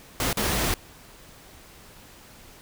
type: noise with dropouts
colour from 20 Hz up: pink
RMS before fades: -25 dBFS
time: 0.2-0.74 s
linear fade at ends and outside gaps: 1 ms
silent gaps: 0.329-0.371 s
effects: pink hiss -49 dBFS RMS until 2.61 s